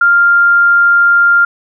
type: tone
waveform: sine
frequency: 1396.9 Hz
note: F6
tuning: in tune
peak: -5 dBFS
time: 0.01-1.45 s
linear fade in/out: 5 ms
effects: none